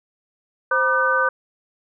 sine tone cluster, 523 / 962 / 1199 / 1517 Hz, C5 / B5 / D6 / F#6, -1 / -46 / +36 / +43 cents, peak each -23 / -26 / -21 / -19 dBFS, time 0.71-1.29 s, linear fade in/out 5 ms, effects none

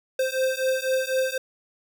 square beating tone pair, 520 / 524 Hz, C5 / C5, -11 / +2 cents, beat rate 4 Hz, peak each -26 dBFS, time 0.19-1.38 s, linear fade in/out 5 ms, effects none

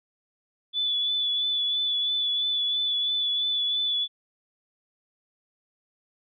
sine tone with vibrato, 3458 Hz, A7, 31 cents flat, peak -23 dBFS, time 0.73-4.08 s, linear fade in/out 50 ms, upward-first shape triangle, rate 3 Hz, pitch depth 29 cents each way, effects none

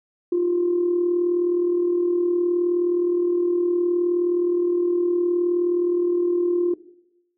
sine tone with amplitude modulation, 350.9 Hz, F4, 8 cents sharp, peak -15 dBFS, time 0.32-6.74 s, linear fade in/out 5 ms, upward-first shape sine, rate 39.3 Hz, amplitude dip 45%, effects noise-tail reverb RT60 0.9 s tail -18 dB re dry + tanh soft clip ceiling -12 dBFS

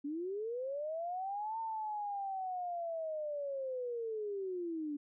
sine linear two-way sweep, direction up then down, 277.2 to 907 to 285.1 Hz, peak -36 dBFS, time 0.04-4.97 s, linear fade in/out 10 ms, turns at 1.59 s, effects none

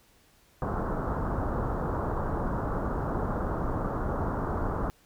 pink low-pass noise, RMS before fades -30 dBFS, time 0.62-4.9 s, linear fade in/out 0 ms, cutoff 1400 Hz, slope 48 dB/octave, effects pink hiss -62 dBFS RMS until 5.05 s

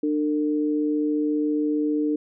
sine tone pair together, 300 / 453.7 Hz, D4 / A#4, +37 / -47 cents, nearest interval perfect fifth, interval 716 cents, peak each -21 / -28 dBFS, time 0.03-2.16 s, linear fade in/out 5 ms, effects none

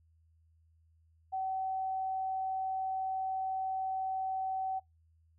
sine tone, 761 Hz, F#5, 48 cents sharp, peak -32 dBFS, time 1.32-4.8 s, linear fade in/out 20 ms, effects noise-tail reverb RT60 0.2 s tail -26 dB re dry + added 81 Hz sine -64 dBFS peak until 5.38 s

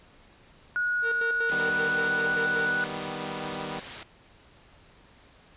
sine tone with pitch glide, 1454 to 1476 Hz, F#6 to F#6, -31 to -5 cents, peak -24 dBFS, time 0.76-2.84 s, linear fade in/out 0 ms, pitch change +26 cents, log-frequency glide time 1.24-1.8 s
45% pulse tone with tremolo, 459.8 Hz, A#4, 24 cents flat, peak -31 dBFS, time 1.02-2.73 s, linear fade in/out 50 ms, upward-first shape square, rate 5.2 Hz, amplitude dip 70%
white noise, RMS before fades -37 dBFS, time 1.49-4.03 s, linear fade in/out 0 ms
10% pulse chord, Eb augmented, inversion none, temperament equal, 155.56 / 196 / 246.9 Hz, Eb3 / G3 / B3, 0 / 0 / 0 cents, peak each -29 dBFS, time 1.51-3.8 s, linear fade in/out 10 ms
effects pink hiss -56 dBFS RMS until 5.56 s + resampled to 8000 Hz

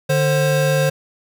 square tone pair together, 148.73 / 530 Hz, D3 / C5, +22 / +22 cents, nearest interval octave + minor seventh, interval 2200 cents, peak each -18 dBFS, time 0.09-0.9 s, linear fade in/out 10 ms, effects none

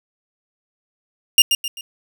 sawtooth tone with echo, 2812 Hz, F7, 11 cents sharp, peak -3 dBFS, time 1.38-1.42 s, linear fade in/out 2 ms, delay 130 ms, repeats 3, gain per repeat -8 dB, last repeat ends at 1.81 s, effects none

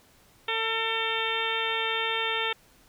harmonic tone, 449.6 Hz, A4, 37 cents sharp, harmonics 1 / 2 / 3 / 4 / 5 / 6 / 7 / 8, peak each -34 / -34 / -34 / -34 / -34 / -34 / -34 / -34 dBFS, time 0.48-2.53 s, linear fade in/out 5 ms, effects pink hiss -59 dBFS RMS until 2.88 s

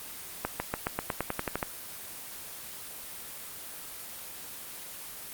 accelerating click train, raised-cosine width 0.5 ms, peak -13 dBFS, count 12, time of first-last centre 0.45-1.628 s, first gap 150 ms, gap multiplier 0.93, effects white hiss -42 dBFS RMS until 5.33 s + Opus 24 kbps

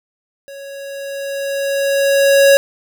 square tone with level ramp, 554.4 Hz, C#5, in tune, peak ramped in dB -32 to -6 dBFS, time 0.48-2.57 s, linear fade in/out 0 ms, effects none

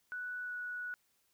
sine tone with pitch glide, 1480 to 1469.8 Hz, F#6 to F#6, 0 to -12 cents, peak -38 dBFS, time 0.12-0.94 s, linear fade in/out 0 ms, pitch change -12 cents, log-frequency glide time 0.43-0.53 s, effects white hiss -75 dBFS RMS until 1.33 s

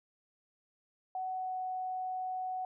sine tone with pitch glide, 748 to 743.3 Hz, F#5 to F#5, +19 to +8 cents, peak -34 dBFS, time 1.15-2.65 s, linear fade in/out 2 ms, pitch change -11 cents, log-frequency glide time 1.29-1.56 s, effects none

